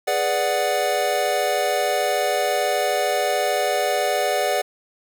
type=chord; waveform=square; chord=G# half-diminished seventh; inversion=none; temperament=equal; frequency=415.3 / 493.9 / 587.3 / 740 Hz; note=G#4 / B4 / D5 / F#5; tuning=0 / 0 / 0 / 0 cents; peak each=-28 / -28 / -24 / -24 dBFS; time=0.07-4.62 s; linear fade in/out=10 ms; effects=none